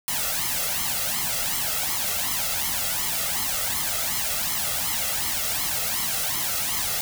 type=noise with flanger; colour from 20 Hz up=white; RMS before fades=-26 dBFS; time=0.08-7.01 s; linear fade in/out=0 ms; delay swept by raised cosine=0.95 to 1.53 ms; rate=2.7 Hz; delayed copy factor=+0.75; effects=none